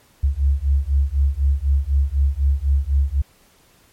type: beating tone pair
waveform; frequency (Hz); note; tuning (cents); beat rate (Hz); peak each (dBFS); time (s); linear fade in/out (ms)
sine; 67.5 / 71.5; C#2 / D2; -45 / -46; 4; -18; 0.23-3.22; 10
effects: pink hiss -55 dBFS RMS until 3.92 s + MP3 64 kbps